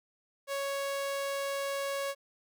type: tone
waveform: sawtooth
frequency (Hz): 555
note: C#5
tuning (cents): +2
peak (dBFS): -28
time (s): 0.47-2.15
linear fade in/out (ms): 50
effects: none